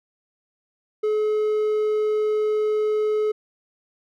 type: tone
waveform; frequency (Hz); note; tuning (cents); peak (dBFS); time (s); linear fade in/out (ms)
triangle; 427.1; G#4; +48; -17; 1.03-3.32; 10
effects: none